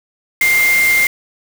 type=tone in noise; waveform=sine; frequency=2100 Hz; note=C7; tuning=6 cents sharp; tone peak=-10 dBFS; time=0.41-1.07 s; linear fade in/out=2 ms; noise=white; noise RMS=-21 dBFS; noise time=0.41-1.07 s; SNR=+8 dB; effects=none